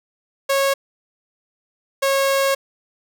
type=tone pair in turn; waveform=sawtooth; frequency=549 / 546.4 Hz; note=C#5 / C#5; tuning=-17 / -25 cents; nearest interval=unison; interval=8 cents; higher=first; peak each=-12 dBFS; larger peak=neither; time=0.49-0.74 / 2.02-2.55 s; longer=second; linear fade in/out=10 ms; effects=none